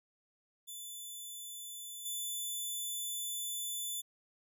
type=tone with level steps; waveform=10% pulse; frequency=3500 Hz; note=A7; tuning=10 cents flat; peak=-36 / -29 dBFS; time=0.67-4.02 s; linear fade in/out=20 ms; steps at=2.05 s; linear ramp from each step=10 ms; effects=none